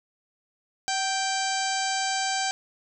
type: harmonic tone with a mistuned harmonic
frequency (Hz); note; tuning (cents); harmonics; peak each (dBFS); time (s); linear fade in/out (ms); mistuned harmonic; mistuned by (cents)
784; G5; 0; 1 / 2 / 3 / 4 / 5 / 6 / 7 / 8 / 9 / 10; -28 / -32 / -36 / -36 / -38 / -34 / -40 / -35 / -39 / -37; 0.88-2.51; 0; 1; -40
effects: none